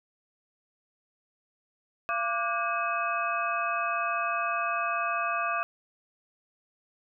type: tone cluster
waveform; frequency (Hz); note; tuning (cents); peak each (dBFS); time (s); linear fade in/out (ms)
sine; 683 / 1174 / 1453 / 1612 / 2553; F5 / D6 / F#6 / G6 / D#7; -39 / -1 / -32 / +48 / +44; -33 / -29 / -36 / -37 / -34; 2.09-5.63; 0
effects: none